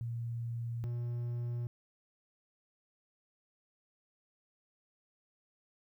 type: tone pair in turn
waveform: sine / triangle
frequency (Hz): 117.2 / 119.87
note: A#2 / A#2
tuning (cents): +10 / +49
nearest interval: unison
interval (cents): 39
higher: second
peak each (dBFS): -35 / -32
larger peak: second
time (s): 0.01-0.84 / 0.84-1.67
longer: neither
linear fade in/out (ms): 0
effects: 12-bit